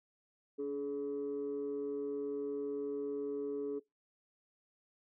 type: tone pair together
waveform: sine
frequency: 286.3 / 424.2 Hz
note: D4 / G#4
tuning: -44 / +37 cents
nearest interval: perfect fifth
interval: 681 cents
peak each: -39 / -35 dBFS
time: 0.58-3.8 s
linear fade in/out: 20 ms
effects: noise-tail reverb RT60 0.2 s tail -23 dB re dry + tanh soft clip ceiling -31 dBFS